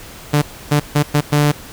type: tone bursts at uneven times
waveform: sawtooth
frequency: 147.2 Hz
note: D3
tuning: 4 cents sharp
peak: -7 dBFS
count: 5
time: 0.33-0.42 / 0.71-0.8 / 0.95-1.03 / 1.14-1.21 / 1.32-1.52 s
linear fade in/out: 10 ms
effects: pink hiss -36 dBFS RMS until 1.72 s